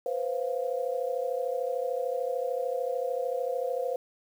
sine tone cluster, 493.6 / 527 / 698 Hz, B4 / C5 / F5, -1 / +12 / -1 cents, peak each -31 / -31 / -36 dBFS, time 0.06-3.96 s, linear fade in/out 2 ms, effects 9-bit

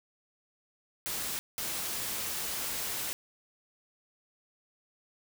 white noise bursts at uneven times, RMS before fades -35 dBFS, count 2, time 1.06-1.39 / 1.58-3.13 s, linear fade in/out 0 ms, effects none

